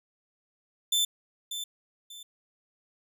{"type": "tone with echo", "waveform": "sawtooth", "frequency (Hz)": 3539, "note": "A7", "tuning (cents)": 9, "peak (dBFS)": -20, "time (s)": [0.92, 1.05], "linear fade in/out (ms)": 5, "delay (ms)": 590, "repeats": 2, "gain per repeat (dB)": -10, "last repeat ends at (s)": 2.23, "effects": []}